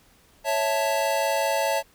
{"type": "chord", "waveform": "square", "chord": "A major", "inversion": "first", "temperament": "equal", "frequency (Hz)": [554.4, 659.3, 880], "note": ["C#5", "E5", "A5"], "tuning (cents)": [0, 0, 0], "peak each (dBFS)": -27, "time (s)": [0.44, 1.83], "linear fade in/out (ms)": 50, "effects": ["pink hiss -58 dBFS RMS until 1.94 s"]}